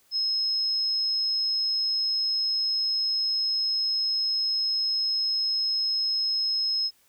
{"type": "tone", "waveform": "sine", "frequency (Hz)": 5160, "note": "E8", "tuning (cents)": -38, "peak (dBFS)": -23, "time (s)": [0.11, 6.91], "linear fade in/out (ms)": 50, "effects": ["white hiss -63 dBFS RMS until 7.08 s"]}